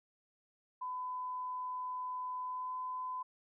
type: tone with pitch glide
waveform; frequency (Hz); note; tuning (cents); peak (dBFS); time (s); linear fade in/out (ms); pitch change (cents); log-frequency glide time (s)
sine; 1006 to 1013; B5 to B5; +32 to +44; -37; 0.81-3.23; 10; +12; 2.41-2.76
effects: none